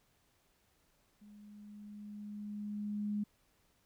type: tone with level ramp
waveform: sine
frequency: 207.7 Hz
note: G#3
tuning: in tune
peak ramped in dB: -54 to -32 dBFS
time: 1.21-3.24 s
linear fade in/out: 10 ms
effects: pink hiss -73 dBFS RMS until 3.85 s